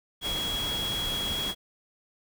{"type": "tone in noise", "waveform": "sine", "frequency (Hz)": 3322, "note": "G#7", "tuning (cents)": 0, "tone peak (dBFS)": -29, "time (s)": [0.21, 1.55], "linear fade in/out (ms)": 50, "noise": "pink", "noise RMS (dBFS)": -35, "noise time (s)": [0.21, 1.55], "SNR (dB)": 3, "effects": []}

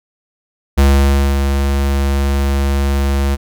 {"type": "tone with ADSR envelope", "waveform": "square", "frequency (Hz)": 69.3, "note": "C#2", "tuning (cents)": 0, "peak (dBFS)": -7, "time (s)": [0.77, 3.37], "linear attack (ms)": 18, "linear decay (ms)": 570, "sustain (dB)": -6, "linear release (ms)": 33, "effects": []}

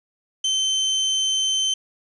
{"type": "tone", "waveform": "30% pulse", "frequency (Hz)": 3091, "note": "G7", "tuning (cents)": -25, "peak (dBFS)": -16, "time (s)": [0.44, 1.74], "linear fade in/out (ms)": 5, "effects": ["resampled to 24000 Hz", "9-bit"]}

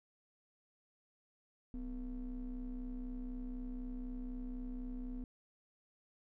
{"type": "ring-modulated tone", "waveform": "triangle", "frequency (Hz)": 110, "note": "A2", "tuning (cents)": 0, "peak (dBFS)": -35, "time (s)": [1.74, 5.24], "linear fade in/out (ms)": 0, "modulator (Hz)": 142, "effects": []}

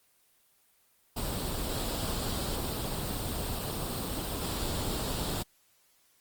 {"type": "noise with comb filter", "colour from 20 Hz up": "pink", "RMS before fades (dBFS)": -33, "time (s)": [1.16, 5.43], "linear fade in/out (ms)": 10, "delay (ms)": 0.24, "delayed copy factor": 0.55, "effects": ["white hiss -67 dBFS RMS until 6.2 s", "Opus 24 kbps"]}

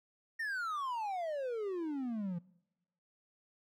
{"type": "exponential sweep", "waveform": "triangle", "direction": "down", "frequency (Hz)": [1864.7, 167.5], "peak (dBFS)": -33, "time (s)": [0.39, 2.39], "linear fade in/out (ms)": 10, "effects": ["noise-tail reverb RT60 0.9 s tail -23 dB re dry"]}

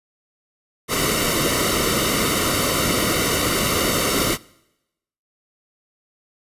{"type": "noise with comb filter", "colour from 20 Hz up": "pink", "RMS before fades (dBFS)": -20, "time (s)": [0.88, 4.38], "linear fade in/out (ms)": 50, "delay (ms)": 1.2, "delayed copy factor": -0.75, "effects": ["noise-tail reverb RT60 0.9 s tail -23 dB re dry", "resampled to 32000 Hz"]}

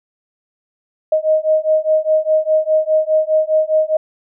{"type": "beating tone pair", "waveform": "sine", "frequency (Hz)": [622.3, 627.2], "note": ["D#5", "D#5"], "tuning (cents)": [0, 14], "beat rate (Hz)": 4.9, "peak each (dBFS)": -15, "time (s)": [1.12, 3.97], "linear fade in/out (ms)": 5, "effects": []}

